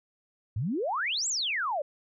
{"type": "exponential two-way sweep", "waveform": "sine", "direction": "up then down", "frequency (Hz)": [93.8, 7902, 544], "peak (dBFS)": -27, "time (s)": [0.56, 1.82], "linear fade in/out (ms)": 5, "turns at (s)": 1.28, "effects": []}